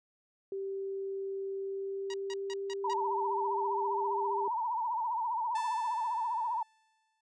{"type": "tone with pitch glide", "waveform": "sine", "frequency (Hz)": [390, 400], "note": ["G4", "G4"], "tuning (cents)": [-9, 35], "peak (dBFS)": -34, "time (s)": [0.52, 4.48], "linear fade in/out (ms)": 2, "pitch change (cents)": 44, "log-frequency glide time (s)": [1.58, 4.1]}
{"type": "tone bursts", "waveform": "10% pulse", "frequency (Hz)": 954, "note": "A#5", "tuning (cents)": 40, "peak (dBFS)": -32, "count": 5, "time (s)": [2.1, 2.935], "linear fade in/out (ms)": 2, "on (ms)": 39, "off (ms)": 160}
{"type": "tone with vibrato", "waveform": "sine", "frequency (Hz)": 930, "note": "A#5", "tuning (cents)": -4, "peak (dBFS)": -30, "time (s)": [2.84, 6.63], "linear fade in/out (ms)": 5, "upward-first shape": "triangle", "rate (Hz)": 15, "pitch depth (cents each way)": 140}
{"type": "tone with exponential decay", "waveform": "sawtooth", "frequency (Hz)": 880, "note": "A5", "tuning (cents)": 0, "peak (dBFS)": -34, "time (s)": [5.55, 7.21], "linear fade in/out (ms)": 5, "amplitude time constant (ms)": 360}
{"effects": ["resampled to 22050 Hz"]}